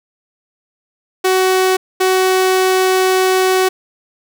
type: tone bursts at uneven times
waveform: sawtooth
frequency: 374.4 Hz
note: F#4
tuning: 20 cents sharp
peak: -7 dBFS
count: 2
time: 1.24-1.77 / 2-3.69 s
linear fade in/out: 10 ms
effects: none